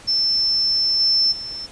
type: tone with level steps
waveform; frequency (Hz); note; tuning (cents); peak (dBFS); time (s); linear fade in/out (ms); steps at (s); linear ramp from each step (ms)
sine; 5320; E8; +15; -16 / -14 / -28; 0.07-1.67; 20; 0.99 / 1.31; 20
effects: pink hiss -43 dBFS RMS until 1.71 s + resampled to 22050 Hz